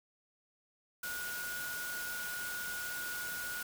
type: tone in noise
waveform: sine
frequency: 1449 Hz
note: F#6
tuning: 37 cents flat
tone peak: -39 dBFS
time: 1.03-3.63 s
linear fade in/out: 5 ms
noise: white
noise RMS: -43 dBFS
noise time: 1.03-3.63 s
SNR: +1 dB
effects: none